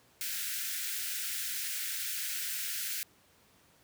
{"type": "high-pass noise", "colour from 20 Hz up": "white", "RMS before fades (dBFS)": -36, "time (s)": [0.21, 3.03], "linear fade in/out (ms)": 0, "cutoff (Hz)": 1400, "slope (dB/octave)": 96, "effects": ["pink hiss -64 dBFS RMS until 3.83 s", "high-pass 80 Hz 12 dB/octave"]}